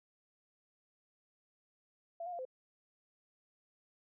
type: tone with pitch steps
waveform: sine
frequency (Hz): 676 / 717 / 691 / 515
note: E5 / F5 / F5 / C5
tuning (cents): +43 / +45 / -19 / -28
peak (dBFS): -39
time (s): 2.2-2.452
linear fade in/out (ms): 5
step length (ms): 63
effects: none